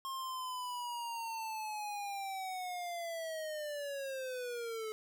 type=linear sweep; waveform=square; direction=down; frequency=1073 to 430 Hz; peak=-39 dBFS; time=0.05-4.92 s; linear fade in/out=0 ms; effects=none